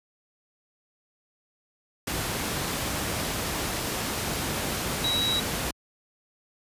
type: tone in noise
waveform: sine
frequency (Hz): 3867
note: B7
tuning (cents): -37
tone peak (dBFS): -24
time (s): 5.04-5.4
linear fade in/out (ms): 5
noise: pink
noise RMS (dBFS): -29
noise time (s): 2.07-5.71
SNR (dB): +2
effects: high-pass 60 Hz 12 dB/octave + resampled to 32000 Hz